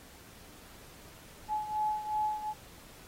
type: beating tone pair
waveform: sine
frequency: 852 / 854.7 Hz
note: G#5 / G#5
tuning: +44 / +49 cents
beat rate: 2.7 Hz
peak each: -31 / -36 dBFS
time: 1.48-2.54 s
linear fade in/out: 50 ms
effects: pink hiss -54 dBFS RMS until 3.07 s + AAC 48 kbps